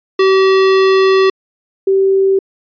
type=tone pair in turn; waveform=square / sine; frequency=382.9 / 387.1 Hz; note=G4 / G4; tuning=-41 / -22 cents; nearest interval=unison; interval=19 cents; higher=second; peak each=-8 dBFS; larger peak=neither; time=0.19-1.3 / 1.87-2.39 s; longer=first; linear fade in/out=5 ms; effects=resampled to 11025 Hz